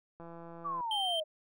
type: click train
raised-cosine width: 1 ms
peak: -35 dBFS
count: 103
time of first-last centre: 0.2-0.807 s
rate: 168 Hz
type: exponential sweep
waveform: sine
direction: down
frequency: 1185 to 607 Hz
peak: -33 dBFS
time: 0.64-1.24 s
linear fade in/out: 20 ms
type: tone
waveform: triangle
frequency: 3136 Hz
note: G7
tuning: in tune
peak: -30 dBFS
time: 0.91-1.2 s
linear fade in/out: 2 ms
effects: none